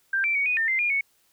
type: tone with pitch steps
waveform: sine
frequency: 1579 / 2342 / 2241 / 2479 / 1807 / 2081 / 2419 / 2214 Hz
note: G6 / D7 / C#7 / D#7 / A6 / C7 / D#7 / C#7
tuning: +12 / -5 / +18 / -7 / +46 / -10 / -49 / -3 cents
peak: -21 dBFS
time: 0.13-1.01 s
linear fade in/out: 5 ms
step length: 110 ms
effects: white hiss -65 dBFS RMS until 1.32 s